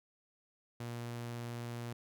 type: tone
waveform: sawtooth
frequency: 118.8 Hz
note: A#2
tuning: 33 cents sharp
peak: -36 dBFS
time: 0.8-1.93 s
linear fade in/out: 5 ms
effects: none